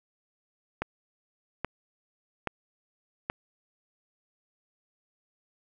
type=click train; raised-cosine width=0.5 ms; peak=-14 dBFS; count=4; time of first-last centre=0.82-3.299 s; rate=1.21 Hz; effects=none